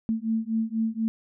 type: beating tone pair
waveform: sine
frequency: 221.5 / 225.6 Hz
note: A3 / A3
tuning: +12 / +44 cents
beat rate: 4.1 Hz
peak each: -27 dBFS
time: 0.09-1.08 s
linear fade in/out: 0 ms
effects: none